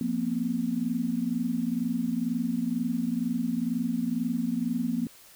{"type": "chord", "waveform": "sine", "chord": "F suspended fourth", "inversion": "none", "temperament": "equal with one note detuned", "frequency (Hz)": [174.61, 233.1, 255.2], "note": ["F3", "Bb3", "C4"], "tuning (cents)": [0, 0, -43], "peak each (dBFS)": [-34, -28, -30], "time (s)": [0.01, 5.07], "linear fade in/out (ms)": 2, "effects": ["white hiss -53 dBFS RMS until 5.35 s"]}